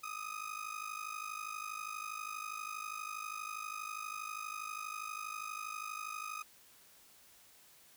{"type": "ring-modulated tone", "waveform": "30% pulse", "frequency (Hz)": 1249, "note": "D#6", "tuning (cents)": 6, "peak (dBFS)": -35, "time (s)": [0.03, 6.43], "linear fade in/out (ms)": 10, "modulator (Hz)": 26.2, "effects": ["white hiss -62 dBFS RMS until 7.96 s"]}